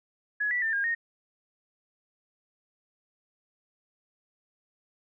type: tone with pitch steps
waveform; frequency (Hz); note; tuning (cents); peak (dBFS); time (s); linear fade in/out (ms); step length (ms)
sine; 1685 / 1959 / 1792 / 1620 / 1853; G#6 / B6 / A6 / G#6 / A#6; +25 / -15 / +31 / -43 / -11; -25; 0.4-0.95; 10; 110
effects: none